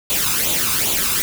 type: noise with flanger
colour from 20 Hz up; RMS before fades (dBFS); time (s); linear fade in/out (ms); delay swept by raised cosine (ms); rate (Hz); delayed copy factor
white; -19; 0.1-1.22; 0; 0.28 to 0.82; 2.5; +0.65
effects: none